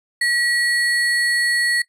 sine tone with sample-and-hold, 1924 Hz, B6, 46 cents flat, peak -16 dBFS, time 0.21-1.82 s, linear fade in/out 5 ms, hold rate 6300 Hz, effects noise-tail reverb RT60 0.1 s tail -19 dB re dry + low-pass 11000 Hz 12 dB/octave

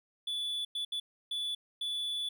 triangle tone bursts at uneven times, 3454 Hz, A7, 33 cents flat, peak -31 dBFS, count 5, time 0.27-0.65 / 0.75-0.85 / 0.92-1 / 1.31-1.55 / 1.81-2.29 s, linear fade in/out 5 ms, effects none

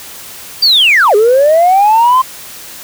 sine linear two-way sweep, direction down then up, 4757 to 400 to 1055 Hz, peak -3 dBFS, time 0.62-2.22 s, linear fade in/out 10 ms, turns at 1.15 s, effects tanh soft clip ceiling -2 dBFS + white hiss -30 dBFS RMS until 2.83 s

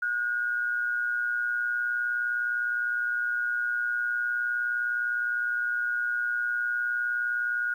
sine tone pair together, 1448.4 / 1568 Hz, F#6 / G6, -37 / 0 cents, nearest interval minor second, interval 137 cents, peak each -26 / -34 dBFS, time 0.02-7.74 s, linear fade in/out 5 ms, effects 10-bit

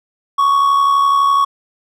triangle tone with amplitude modulation, 1116 Hz, C#6, 11 cents sharp, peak -6 dBFS, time 0.38-1.45 s, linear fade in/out 10 ms, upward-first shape sine, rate 71.9 Hz, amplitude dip 45%, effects none

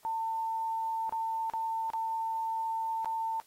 sine tone with dropouts, 898 Hz, A5, 35 cents sharp, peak -30 dBFS, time 0.05-3.4 s, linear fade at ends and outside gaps 0 ms, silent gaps 1.094-1.124 / 1.499-1.536 / 1.902-1.935 / 3.046-3.057 s, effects white hiss -63 dBFS RMS until 3.46 s + AAC 48 kbps

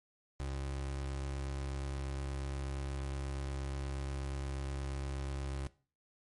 30% pulse tone, 68.4 Hz, C#2, 23 cents flat, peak -34 dBFS, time 0.4-5.67 s, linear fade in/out 0 ms, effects noise-tail reverb RT60 0.4 s tail -19 dB re dry + MP3 48 kbps

